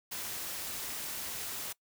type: noise with amplitude modulation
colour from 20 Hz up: white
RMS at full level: -37 dBFS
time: 0.11-1.73 s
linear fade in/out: 10 ms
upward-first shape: sine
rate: 286 Hz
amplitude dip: 45%
effects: noise-tail reverb RT60 0.1 s tail -22 dB re dry